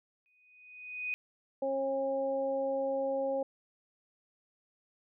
sine tone with exponential growth, 2490 Hz, D#7, 1 cent sharp, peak -30 dBFS, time 0.26-1.14 s, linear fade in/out 0 ms, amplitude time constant 190 ms
harmonic tone, 271 Hz, C#4, 39 cents flat, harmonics 1 / 2 / 3, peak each -40 / -30 / -40 dBFS, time 1.62-3.43 s, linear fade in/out 5 ms
effects none

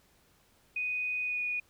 sine tone with pitch glide, 2489 to 2463 Hz, D#7 to D#7, 0 to -18 cents, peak -30 dBFS, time 0.76-1.6 s, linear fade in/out 5 ms, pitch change -18 cents, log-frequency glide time 1.23-1.42 s, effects pink hiss -66 dBFS RMS until 1.69 s

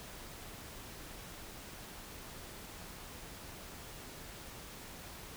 silence, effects pink hiss -49 dBFS RMS until 5.36 s

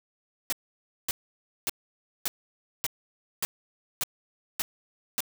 white noise bursts, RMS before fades -28 dBFS, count 9, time 0.5-5.205 s, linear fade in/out 0 ms, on 25 ms, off 560 ms, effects none

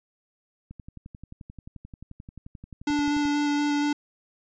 click train, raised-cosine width 5 ms, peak -29 dBFS, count 30, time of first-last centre 0.71-3.254 s, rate 11.4 Hz
square tone with vibrato, 291.7 Hz, D4, 12 cents flat, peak -23 dBFS, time 2.87-3.93 s, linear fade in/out 5 ms, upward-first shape square, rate 4.2 Hz, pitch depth 8 cents each way
effects resampled to 16000 Hz

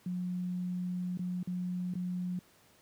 sine tone with dropouts, 180 Hz, F#3, 47 cents flat, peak -32 dBFS, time 0.06-2.39 s, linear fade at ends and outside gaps 2 ms, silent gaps 1.173-1.192 / 1.429-1.473 / 1.938-1.953 s, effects pink hiss -63 dBFS RMS until 2.81 s + high-pass 100 Hz 12 dB/octave

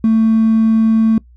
triangle tone with hard clipping, 222.6 Hz, A3, 20 cents sharp, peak -9 dBFS, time 0.04-1.18 s, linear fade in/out 2 ms, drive 4 dB, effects noise-tail reverb RT60 0.1 s tail -22 dB re dry + added 60 Hz sine -41 dBFS peak until 1.36 s

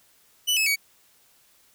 sawtooth tone with pitch steps, 2975 / 2590 / 2255 Hz, F#7 / E7 / C#7, +9 / -31 / +29 cents, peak -17 dBFS, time 0.47-0.761 s, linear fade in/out 20 ms, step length 97 ms, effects white hiss -60 dBFS RMS until 1.74 s

